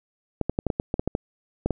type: clicks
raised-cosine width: 2 ms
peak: -10 dBFS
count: 12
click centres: 0.413 / 0.496 / 0.589 / 0.667 / 0.702 / 0.799 / 0.941 / 0.995 / 1.076 / 1.151 / 1.66 / 1.707 s
effects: none